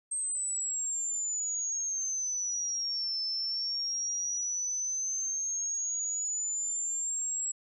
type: exponential two-way sweep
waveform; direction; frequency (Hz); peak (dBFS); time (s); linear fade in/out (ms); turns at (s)
sine; down then up; 8372 to 5274 to 7710; -30; 0.11-7.52; 10; 3.22
effects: none